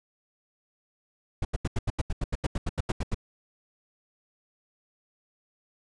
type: noise bursts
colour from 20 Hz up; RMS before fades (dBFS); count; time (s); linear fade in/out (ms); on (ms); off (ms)
brown; -26; 16; 1.42-3.145; 5; 30; 83
effects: resampled to 22050 Hz